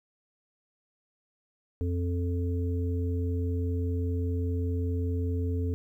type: harmonic tone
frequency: 87.5 Hz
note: F2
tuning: 4 cents sharp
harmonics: 1 / 3 / 5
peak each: -27 / -35 / -37 dBFS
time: 1.81-5.74 s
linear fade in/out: 0 ms
effects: 11-bit